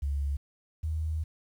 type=tone pair in turn; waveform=sine; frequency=70.5 / 78.77 Hz; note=C#2 / D#2; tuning=+30 / +22 cents; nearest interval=major second; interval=192 cents; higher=second; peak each=-27 / -28 dBFS; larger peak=first; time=0.02-0.37 / 0.83-1.24 s; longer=second; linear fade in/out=10 ms; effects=10-bit